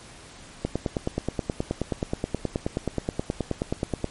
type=click train; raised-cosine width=2 ms; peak=-11 dBFS; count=33; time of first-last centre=0.65-4.043 s; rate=9.43 Hz; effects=pink hiss -46 dBFS RMS until 4.1 s + MP3 48 kbps